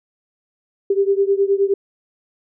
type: beating tone pair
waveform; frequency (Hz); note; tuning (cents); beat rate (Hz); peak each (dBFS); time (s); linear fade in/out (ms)
sine; 392 / 401.6; G4 / G4; 0 / +42; 9.6; -16 / -18; 0.9-1.74; 5
effects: none